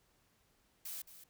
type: noise with echo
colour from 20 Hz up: blue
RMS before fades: -44 dBFS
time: 0.85-1.02 s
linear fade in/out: 5 ms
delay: 220 ms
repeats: 1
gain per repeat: -12 dB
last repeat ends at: 1.24 s
effects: pink hiss -73 dBFS RMS until 1.29 s